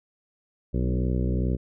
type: harmonic tone with a mistuned harmonic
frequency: 62.3 Hz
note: B1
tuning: 16 cents sharp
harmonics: 1 / 2 / 3 / 4 / 5 / 6 / 7 / 8 / 9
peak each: -25 / -28 / -30 / -34 / -36 / -36 / -39 / -41 / -43 dBFS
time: 0.73-1.57 s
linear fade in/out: 20 ms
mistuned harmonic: 4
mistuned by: +17 cents
effects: none